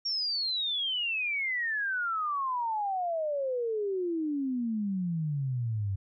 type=exponential sweep; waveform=sine; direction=down; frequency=5588 to 94.8 Hz; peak=-28 dBFS; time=0.05-5.96 s; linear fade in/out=10 ms; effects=none